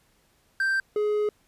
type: tone pair in turn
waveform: triangle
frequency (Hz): 1568 / 420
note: G6 / G#4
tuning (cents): 0 / +19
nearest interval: octave + major seventh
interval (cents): 2281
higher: first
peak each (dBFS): -20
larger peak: neither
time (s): 0.6-0.8 / 0.96-1.29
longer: second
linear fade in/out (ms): 2
effects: pink hiss -65 dBFS RMS until 1.47 s + resampled to 32000 Hz